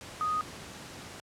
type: tone in noise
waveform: sine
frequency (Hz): 1244.5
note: D#6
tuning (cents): 0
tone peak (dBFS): -27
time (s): 0.21-0.41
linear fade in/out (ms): 0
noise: pink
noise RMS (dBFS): -44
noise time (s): 0.01-1.2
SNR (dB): +14
effects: high-pass 80 Hz 12 dB/octave + low-pass 9000 Hz 12 dB/octave